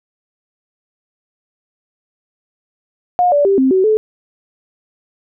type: tone with pitch steps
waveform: sine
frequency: 716 / 579 / 393.3 / 263.3 / 376.8 / 432.6 Hz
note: F5 / D5 / G4 / C4 / F#4 / A4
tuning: +43 / -25 / +6 / +11 / +32 / -29 cents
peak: -9 dBFS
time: 3.19-3.97 s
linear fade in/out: 0 ms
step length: 130 ms
effects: none